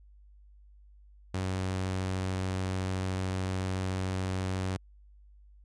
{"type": "tone", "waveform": "sawtooth", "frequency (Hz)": 93.7, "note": "F#2", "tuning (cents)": 22, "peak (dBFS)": -26, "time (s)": [1.34, 4.77], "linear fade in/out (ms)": 5, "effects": ["added 50 Hz sine -53 dBFS peak until 5.64 s", "resampled to 22050 Hz"]}